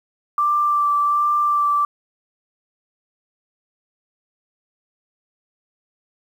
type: tone with vibrato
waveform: sine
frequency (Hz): 1174.7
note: D6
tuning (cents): 0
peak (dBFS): -15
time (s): 0.38-1.85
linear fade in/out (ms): 2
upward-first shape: sine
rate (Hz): 1.3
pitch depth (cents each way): 13
effects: 8-bit